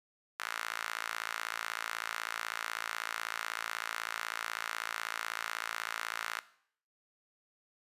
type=tone with high-pass filter; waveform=sawtooth; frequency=56.1 Hz; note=A1; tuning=34 cents sharp; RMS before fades=-39 dBFS; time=0.39-6.4 s; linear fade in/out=10 ms; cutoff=1400 Hz; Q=2.2; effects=noise-tail reverb RT60 0.6 s tail -17 dB re dry + resampled to 32000 Hz